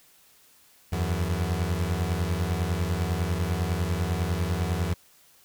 30% pulse beating tone pair, 81.9 / 91.9 Hz, E2 / F#2, -11 / -11 cents, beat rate 10 Hz, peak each -25 dBFS, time 0.92-4.94 s, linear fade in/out 10 ms, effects white hiss -58 dBFS RMS until 5.44 s

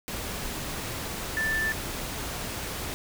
sine tone in noise, 1765 Hz, A6, 5 cents sharp, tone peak -25 dBFS, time 1.37-1.72 s, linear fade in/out 0 ms, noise pink, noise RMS -34 dBFS, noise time 0.08-2.94 s, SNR +6 dB, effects none

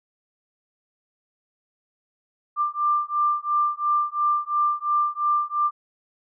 sine beating tone pair, 1186 / 1188.9 Hz, D6 / D6, +17 / +21 cents, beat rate 2.9 Hz, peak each -23 dBFS, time 2.56-5.71 s, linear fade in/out 50 ms, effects none

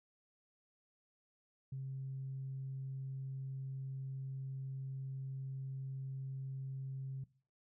sine tone, 133.9 Hz, C3, 40 cents sharp, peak -39 dBFS, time 1.72-7.24 s, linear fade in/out 5 ms, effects noise-tail reverb RT60 0.4 s tail -19 dB re dry + tanh soft clip ceiling -35 dBFS

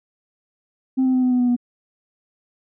sine tone with pitch steps, 261.6 / 258.4 / 255.3 / 252.3 / 249.2 / 246.2 / 243.2 Hz, C4 / C4 / C4 / B3 / B3 / B3 / B3, 0 / -21 / -42 / +37 / +16 / -5 / -26 cents, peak -13 dBFS, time 0.97-1.565 s, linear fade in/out 20 ms, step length 85 ms, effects tanh soft clip ceiling -13 dBFS

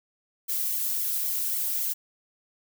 violet noise with flanger, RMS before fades -28 dBFS, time 0.48-1.94 s, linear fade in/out 20 ms, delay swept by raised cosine 0.92 to 2.52 ms, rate 3.7 Hz, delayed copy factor +0.95, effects none

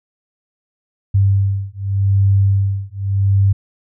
sine beating tone pair, 98 / 98.85 Hz, G2 / G2, 0 / +15 cents, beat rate 0.85 Hz, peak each -15 dBFS, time 1.14-3.53 s, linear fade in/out 10 ms, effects none

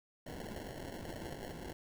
white noise with sample-and-hold, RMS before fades -45 dBFS, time 0.26-1.73 s, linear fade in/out 5 ms, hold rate 1225 Hz, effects none

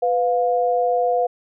sine tone pair together, 498.6 / 706.2 Hz, B4 / F5, +16 / +19 cents, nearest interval tritone, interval 603 cents, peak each -19 dBFS, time 0.02-1.27 s, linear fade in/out 10 ms, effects none

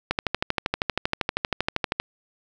click train, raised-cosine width 0.3 ms, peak -6 dBFS, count 25, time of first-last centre 0.11-2 s, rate 12.7 Hz, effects none

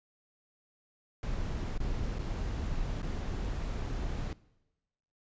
brown noise with dropouts, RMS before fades -34 dBFS, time 1.23-4.33 s, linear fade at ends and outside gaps 2 ms, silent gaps 1.779-1.802 / 2.186-2.191 / 3.02-3.028 s, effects noise-tail reverb RT60 1.0 s tail -21 dB re dry + resampled to 16000 Hz

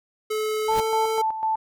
square tone with pitch glide, 431.4 to 443.5 Hz, A4 to A4, -34 to +14 cents, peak -24 dBFS, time 0.3-1.22 s, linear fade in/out 10 ms, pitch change +48 cents, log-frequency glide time 0.66-0.73 s
pink noise with exponential growth, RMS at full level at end -28 dBFS, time 0.61-0.8 s, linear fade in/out 2 ms, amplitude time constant 40 ms
sine tone with tremolo, 880 Hz, A5, in tune, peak -20 dBFS, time 0.68-1.56 s, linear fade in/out 10 ms, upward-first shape square, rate 4 Hz, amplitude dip 60%
effects none

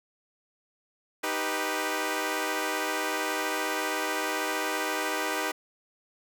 10% pulse chord, Eb augmented, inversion none, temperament equal, 311.1 / 392 / 493.9 Hz, Eb4 / G4 / B4, 0 / 0 / 0 cents, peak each -24 dBFS, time 1.23-5.52 s, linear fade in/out 10 ms, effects none

